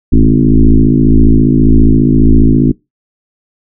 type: tone with frequency modulation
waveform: sine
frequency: 136.1 Hz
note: C#3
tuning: 31 cents flat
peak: -3 dBFS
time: 0.12-2.72 s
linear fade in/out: 10 ms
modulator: 54.8 Hz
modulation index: 3.3
effects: noise-tail reverb RT60 0.2 s tail -23 dB re dry